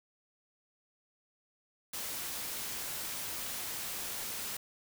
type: noise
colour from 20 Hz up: white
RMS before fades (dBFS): -39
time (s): 1.93-4.57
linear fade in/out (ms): 5
effects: none